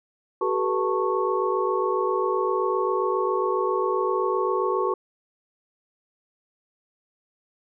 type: tone cluster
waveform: sine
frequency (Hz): 377.3 / 424.8 / 484.2 / 889 / 1102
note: F#4 / G#4 / B4 / A5 / C#6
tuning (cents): +34 / +39 / -34 / +18 / -11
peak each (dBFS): -25 / -29 / -28 / -31 / -27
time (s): 0.41-4.94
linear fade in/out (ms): 5
effects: none